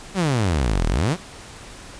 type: exponential two-way sweep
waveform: sawtooth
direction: down then up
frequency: 204.7 to 36.71 to 204.7 Hz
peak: -14 dBFS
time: 0.14-1.17 s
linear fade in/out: 50 ms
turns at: 0.87 s
effects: pink hiss -40 dBFS RMS until 1.99 s + resampled to 22050 Hz